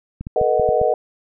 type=clicks; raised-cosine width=5 ms; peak=-16 dBFS; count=6; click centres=0.21 / 0.269 / 0.414 / 0.597 / 0.69 / 0.815 s
type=chord; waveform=sine; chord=B dominant seventh; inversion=third; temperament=equal with one note detuned; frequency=440 / 486.2 / 622.3 / 740 Hz; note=A4 / B4 / D#5 / F#5; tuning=0 / -27 / 0 / 0 cents; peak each=-21 / -19 / -19 / -21 dBFS; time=0.36-0.94 s; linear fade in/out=2 ms
effects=none